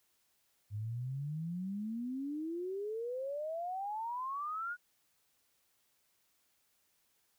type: exponential sweep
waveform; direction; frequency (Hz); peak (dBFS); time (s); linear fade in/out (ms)
sine; up; 100.6 to 1473; -36; 0.7-4.77; 50
effects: white hiss -75 dBFS RMS until 7.38 s